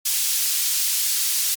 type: high-pass noise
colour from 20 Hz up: pink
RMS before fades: -22 dBFS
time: 0.05-1.55 s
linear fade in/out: 10 ms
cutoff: 4900 Hz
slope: 12 dB/octave
effects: Opus 48 kbps